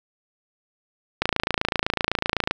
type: click train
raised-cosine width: 0.3 ms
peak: -4 dBFS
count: 37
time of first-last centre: 1.22-2.51 s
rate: 27.9 Hz
effects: none